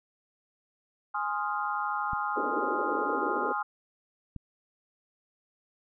sine chord, F minor seventh, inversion first, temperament equal, 830.6 / 1046.5 / 1244.5 / 1396.9 Hz, Ab5 / C6 / Eb6 / F6, 0 / 0 / 0 / 0 cents, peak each -33 / -35 / -33 / -35 dBFS, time 1.14-3.63 s, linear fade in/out 10 ms
clicks, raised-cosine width 5 ms, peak -26 dBFS, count 2, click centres 2.133 / 4.363 s
white band-pass noise, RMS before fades -33 dBFS, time 2.36-3.53 s, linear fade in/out 10 ms, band 270 to 530 Hz, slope 48 dB/octave
effects none

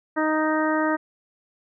harmonic tone, 311.1 Hz, D#4, in tune, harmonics 1 / 2 / 3 / 4 / 5 / 6, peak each -23 / -26 / -28 / -29 / -30 / -31 dBFS, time 0.16-0.97 s, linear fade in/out 20 ms, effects none

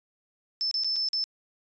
sine tone with dropouts, 5274 Hz, E8, in tune, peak -25 dBFS, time 0.61-1.24 s, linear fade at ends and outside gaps 0 ms, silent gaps 0.712-0.742 / 0.836-0.845 / 0.959-0.964 / 1.087-1.132 s, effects resampled to 16000 Hz

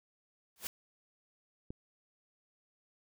white noise with exponential growth, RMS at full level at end -34 dBFS, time 0.56-0.67 s, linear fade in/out 1 ms, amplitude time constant 23 ms
click, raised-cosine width 3 ms, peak -29 dBFS, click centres 1.705 s
effects none

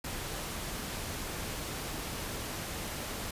pink noise, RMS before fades -38 dBFS, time 0.04-3.31 s, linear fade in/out 5 ms, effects resampled to 32000 Hz

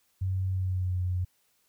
sine tone with pitch glide, 94.2 to 90.68 Hz, F#2 to F#2, +32 to -34 cents, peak -26 dBFS, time 0.21-1.25 s, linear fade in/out 10 ms, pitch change -66 cents, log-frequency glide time 0.49-0.99 s, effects white hiss -70 dBFS RMS until 1.68 s

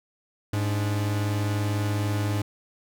45% pulse tone pair together, 104.18 / 292.3 Hz, G#2 / D4, +6 / -8 cents, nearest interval octave + tritone, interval 1786 cents, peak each -24 / -34 dBFS, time 0.53-2.42 s, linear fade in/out 5 ms, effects none

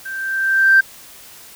sine tone with level ramp, 1568 Hz, G6, in tune, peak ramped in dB -26 to -5 dBFS, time 0.05-0.81 s, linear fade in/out 10 ms, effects tanh soft clip ceiling -2 dBFS + white hiss -41 dBFS RMS until 1.55 s

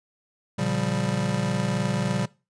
square chord, G half-diminished seventh, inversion first, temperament just, 117.6 / 141.12 / 176.4 / 196 Hz, Bb2 / Db3 / F3 / G3, +16 / +31 / +18 / 0 cents, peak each -31 / -29 / -30 / -29 dBFS, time 0.58-2.26 s, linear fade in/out 10 ms, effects noise-tail reverb RT60 0.3 s tail -21 dB re dry + resampled to 22050 Hz

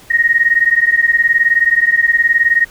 sine beating tone pair, 1860 / 1879 Hz, A#6 / A#6, -4 / +13 cents, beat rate 19 Hz, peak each -12 dBFS, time 0.1-2.65 s, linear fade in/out 10 ms, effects pink hiss -42 dBFS RMS until 2.7 s

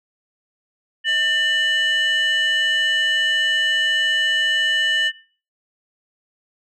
sine tone pair together, 1796.4 / 2960 Hz, A6 / F#7, +35 / 0 cents, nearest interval major sixth, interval 865 cents, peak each -17 dBFS, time 1.04-5.12 s, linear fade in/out 50 ms, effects noise-tail reverb RT60 0.4 s tail -19 dB re dry + tanh soft clip ceiling -13 dBFS

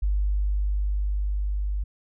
sine tone with level ramp, 50 Hz, G1, 35 cents sharp, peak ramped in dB -20 to -24 dBFS, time 0.02-1.84 s, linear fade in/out 10 ms, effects none

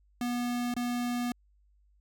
square tone with dropouts, 242.9 Hz, B3, 29 cents flat, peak -30 dBFS, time 0.21-1.32 s, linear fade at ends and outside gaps 2 ms, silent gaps 0.74-0.765 s, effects added 50 Hz sine -62 dBFS peak until 2 s

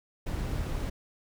brown noise, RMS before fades -32 dBFS, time 0.26-0.9 s, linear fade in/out 10 ms, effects none

